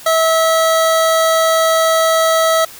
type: tone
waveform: 25% pulse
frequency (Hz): 649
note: E5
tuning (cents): -27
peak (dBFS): -7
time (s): 0.06-2.65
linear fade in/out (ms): 5
effects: white hiss -36 dBFS RMS until 2.79 s